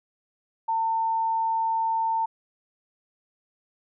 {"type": "tone", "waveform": "sine", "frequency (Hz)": 900, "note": "A5", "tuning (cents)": 39, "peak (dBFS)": -22, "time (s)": [0.68, 2.26], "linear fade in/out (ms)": 10, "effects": []}